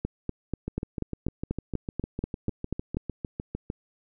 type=two click trains; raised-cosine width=3 ms; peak=-18 / -15 dBFS; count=21 / 13; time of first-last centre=0.68-3.701 / 0.05-2.97 s; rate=6.62 / 4.11 Hz; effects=none